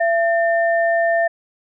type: tone pair together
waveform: sine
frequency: 674.2 / 1800 Hz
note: E5 / A6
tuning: +39 / +39 cents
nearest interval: octave + perfect fourth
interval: 1700 cents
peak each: -15 / -21 dBFS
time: 0-1.28 s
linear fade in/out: 10 ms
effects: none